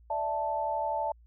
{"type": "chord", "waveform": "sine", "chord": "D suspended second", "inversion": "none", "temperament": "equal", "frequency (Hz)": [587.3, 659.3, 880], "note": ["D5", "E5", "A5"], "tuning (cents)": [0, 0, 0], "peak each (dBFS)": [-35, -34, -30], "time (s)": [0.1, 1.12], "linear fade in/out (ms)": 5, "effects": ["added 58 Hz sine -54 dBFS peak until 1.26 s"]}